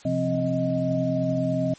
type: tone cluster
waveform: sine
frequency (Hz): 130.5 / 173.3 / 264 / 626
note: C3 / F3 / C4 / D#5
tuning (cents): -4 / -13 / +16 / +10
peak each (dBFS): -28 / -28 / -26 / -26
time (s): 0.05-1.74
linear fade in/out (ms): 5
effects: white hiss -50 dBFS RMS until 1.78 s + MP3 32 kbps